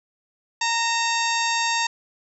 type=harmonic tone with a mistuned harmonic; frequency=925 Hz; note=A#5; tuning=14 cents flat; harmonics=1 / 2 / 3 / 4 / 5 / 6 / 7 / 8; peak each=-24 / -27 / -29 / -30 / -31 / -32 / -32 / -33 dBFS; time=0.61-1.87 s; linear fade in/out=5 ms; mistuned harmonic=3; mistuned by=-60 cents; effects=none